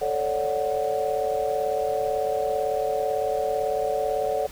sine chord, D major seventh, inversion second, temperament equal with one note detuned, 440 / 549.3 / 587.3 / 740 Hz, A4 / C#5 / D5 / F#5, 0 / -16 / 0 / 0 cents, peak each -28 dBFS, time 0.01-4.47 s, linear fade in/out 10 ms, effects pink hiss -44 dBFS RMS until 4.51 s

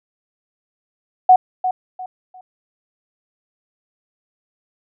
sine tone with echo, 740 Hz, F#5, in tune, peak -5 dBFS, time 1.29-1.36 s, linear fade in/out 5 ms, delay 350 ms, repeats 3, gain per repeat -11 dB, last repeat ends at 2.41 s, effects none

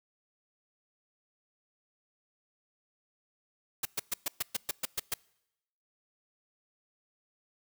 white noise bursts, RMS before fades -31 dBFS, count 10, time 3.83-5.14 s, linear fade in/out 5 ms, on 23 ms, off 120 ms, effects noise-tail reverb RT60 0.9 s tail -25 dB re dry

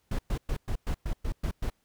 brown noise bursts, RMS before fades -29 dBFS, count 9, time 0.11-1.701 s, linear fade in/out 5 ms, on 79 ms, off 110 ms, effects pink hiss -72 dBFS RMS until 1.84 s

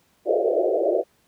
pink band-pass noise, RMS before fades -21 dBFS, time 0.25-1.04 s, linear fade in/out 50 ms, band 350 to 680 Hz, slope 96 dB/octave, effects pink hiss -63 dBFS RMS until 1.27 s + high-pass 80 Hz 12 dB/octave

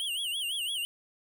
square tone with vibrato, 3053 Hz, G7, 46 cents flat, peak -31 dBFS, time 0-0.85 s, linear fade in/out 0 ms, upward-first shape sine, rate 5.9 Hz, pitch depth 170 cents each way, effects none

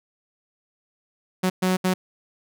sawtooth tone bursts at uneven times, 185 Hz, F#3, in tune, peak -15 dBFS, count 3, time 1.43-1.5 / 1.62-1.77 / 1.84-1.94 s, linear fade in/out 10 ms, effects none

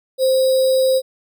sine tone with sample-and-hold, 523.3 Hz, C5, in tune, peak -12 dBFS, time 0.18-1.02 s, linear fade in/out 50 ms, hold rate 4410 Hz, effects none

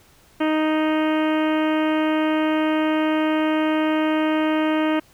harmonic tone, 311.1 Hz, D#4, in tune, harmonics 1 / 2 / 3 / 4 / 5 / 6 / 7 / 8 / 9 / 10, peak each -19 / -25 / -29 / -31 / -33 / -35 / -36 / -37 / -38 / -39 dBFS, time 0.4-5 s, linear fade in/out 10 ms, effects pink hiss -54 dBFS RMS until 5.13 s

